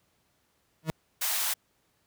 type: tone with exponential growth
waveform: 40% pulse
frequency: 158.7 Hz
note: D#3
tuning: 35 cents sharp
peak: -21 dBFS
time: 0.83-0.9 s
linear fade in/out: 0 ms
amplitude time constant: 15 ms
type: high-pass noise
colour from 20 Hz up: white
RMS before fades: -29 dBFS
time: 1.21-1.54 s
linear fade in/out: 10 ms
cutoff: 700 Hz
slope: 24 dB/octave
effects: pink hiss -71 dBFS RMS until 2.06 s + high-pass 60 Hz 12 dB/octave

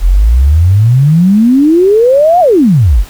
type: exponential two-way sweep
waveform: sine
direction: up then down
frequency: 40 to 740 to 40 Hz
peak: -3 dBFS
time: 0-3.05 s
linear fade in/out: 50 ms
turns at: 2.4 s
effects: pink hiss -34 dBFS RMS until 3.09 s

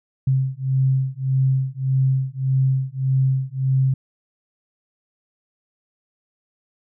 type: beating tone pair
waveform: sine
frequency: 131.8 / 133.5 Hz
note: C3 / C3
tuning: +13 / +35 cents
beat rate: 1.7 Hz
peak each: -20 dBFS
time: 0.27-3.94 s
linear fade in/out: 5 ms
effects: none

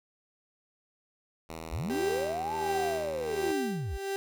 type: tone with pitch glide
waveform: 5% pulse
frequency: 80.9 to 78.92 Hz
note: E2 to D#2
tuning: -32 to +25 cents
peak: -28 dBFS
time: 1.49-3.52 s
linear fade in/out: 5 ms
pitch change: -43 cents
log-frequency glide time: 2.89-3.14 s
type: linear two-way sweep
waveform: sine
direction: up then down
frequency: 37.57 to 893 to 41.73 Hz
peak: -31 dBFS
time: 1.71-3.98 s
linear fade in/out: 20 ms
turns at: 2.55 s
type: tone with tremolo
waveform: 35% pulse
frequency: 392 Hz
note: G4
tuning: in tune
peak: -27 dBFS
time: 1.9-4.16 s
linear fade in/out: 0 ms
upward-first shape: sine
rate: 1.4 Hz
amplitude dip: 85%
effects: none

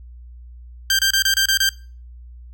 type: tone bursts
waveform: 15% pulse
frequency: 1578 Hz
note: G6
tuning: 11 cents sharp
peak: -8 dBFS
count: 7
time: 0.9-1.691 s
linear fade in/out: 2 ms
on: 89 ms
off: 28 ms
effects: noise-tail reverb RT60 0.4 s tail -22 dB re dry + added 60 Hz sine -37 dBFS peak until 2.53 s

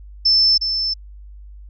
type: tone with echo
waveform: sine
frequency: 5290 Hz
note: E8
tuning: 5 cents sharp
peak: -11 dBFS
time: 0.25-0.58 s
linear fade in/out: 10 ms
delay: 360 ms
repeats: 1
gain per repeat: -7 dB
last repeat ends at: 0.94 s
effects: added 50 Hz sine -36 dBFS peak until 1.69 s

